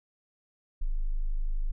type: tone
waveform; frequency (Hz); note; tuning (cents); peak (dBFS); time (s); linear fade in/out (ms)
sine; 26; G#0; +3; -25; 0.81-1.72; 10
effects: none